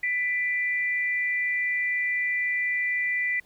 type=tone pair together; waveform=sine; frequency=1986 / 2362 Hz; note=B6 / D7; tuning=+9 / +9 cents; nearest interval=minor third; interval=300 cents; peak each=-24 / -32 dBFS; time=0.03-3.4 s; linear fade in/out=5 ms; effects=pink hiss -61 dBFS RMS until 3.45 s